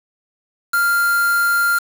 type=tone with quantisation; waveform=triangle; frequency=1396.9 Hz; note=F6; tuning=in tune; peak=-12 dBFS; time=0.73-1.79 s; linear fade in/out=10 ms; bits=4; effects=none